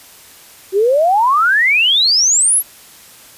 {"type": "exponential sweep", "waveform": "sine", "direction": "up", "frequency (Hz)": [370, 11870], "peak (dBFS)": -9, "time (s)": [0.72, 2.63], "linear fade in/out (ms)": 50, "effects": ["white hiss -41 dBFS RMS until 3.37 s", "resampled to 32000 Hz"]}